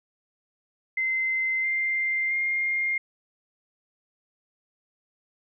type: tone with pitch steps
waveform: sine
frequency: 2069 / 2094 / 2120 Hz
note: C7 / C7 / C7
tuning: -20 / +1 / +22 cents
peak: -23 dBFS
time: 0.97-2.98 s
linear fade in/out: 5 ms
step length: 670 ms
effects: none